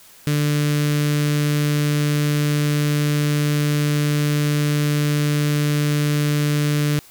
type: tone with notch filter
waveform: sawtooth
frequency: 147.7 Hz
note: D3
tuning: 10 cents sharp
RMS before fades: -19 dBFS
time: 0.27-6.99 s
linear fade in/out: 0 ms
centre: 810 Hz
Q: 0.72
effects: white hiss -47 dBFS RMS until 7.1 s